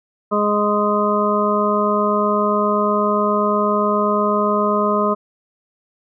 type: harmonic tone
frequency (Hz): 207.7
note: G#3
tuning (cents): 0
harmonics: 1 / 2 / 3 / 5 / 6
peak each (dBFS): -21 / -21 / -21 / -21 / -21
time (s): 0.31-5.15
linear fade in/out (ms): 20
effects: none